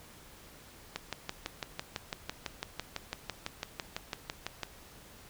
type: click train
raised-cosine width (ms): 0.2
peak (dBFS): -17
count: 23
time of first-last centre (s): 0.96-4.633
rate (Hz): 5.99
effects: pink hiss -54 dBFS RMS until 5.29 s